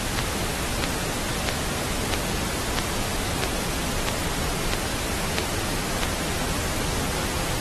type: click train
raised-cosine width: 0.2 ms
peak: -3 dBFS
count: 10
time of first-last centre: 0.19-6.034 s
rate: 1.54 Hz
effects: pink hiss -28 dBFS RMS until 7.6 s + AAC 32 kbps